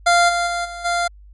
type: tone with level steps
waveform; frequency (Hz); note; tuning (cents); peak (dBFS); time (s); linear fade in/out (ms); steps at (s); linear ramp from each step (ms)
25% pulse; 695; F5; -9; -8 / -14 / -17 / -26 / -14; 0.06-1.08; 10; 0.28 / 0.46 / 0.64 / 0.84; 20
effects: added 50 Hz sine -41 dBFS peak until 1.33 s + resampled to 24000 Hz